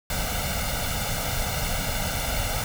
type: noise with comb filter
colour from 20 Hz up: pink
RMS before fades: -27 dBFS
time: 0.1-2.64 s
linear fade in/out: 2 ms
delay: 1.4 ms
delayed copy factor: +0.8
effects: none